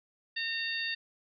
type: harmonic tone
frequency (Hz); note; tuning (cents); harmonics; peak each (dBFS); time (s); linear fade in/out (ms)
915; A#5; -32; 2 / 3 / 4 / 5; -35 / -37 / -38 / -39; 0.36-0.95; 10
effects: none